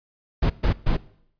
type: noise bursts at uneven times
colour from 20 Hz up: brown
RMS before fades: -19 dBFS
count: 3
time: 0.42-0.5 / 0.63-0.73 / 0.86-0.97 s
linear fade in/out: 10 ms
effects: noise-tail reverb RT60 0.7 s tail -20 dB re dry + resampled to 11025 Hz